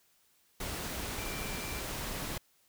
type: tone in noise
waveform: sine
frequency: 2357 Hz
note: D7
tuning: 6 cents sharp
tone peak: -45 dBFS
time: 1.18-1.8 s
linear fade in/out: 5 ms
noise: pink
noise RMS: -38 dBFS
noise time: 0.6-2.38 s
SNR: -10 dB
effects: white hiss -69 dBFS RMS until 2.68 s